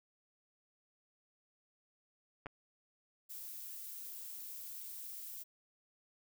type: clicks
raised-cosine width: 0.5 ms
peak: -30 dBFS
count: 2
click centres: 2.46 / 2.467 s
type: noise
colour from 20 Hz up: violet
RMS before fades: -47 dBFS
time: 3.29-5.44 s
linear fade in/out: 20 ms
effects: none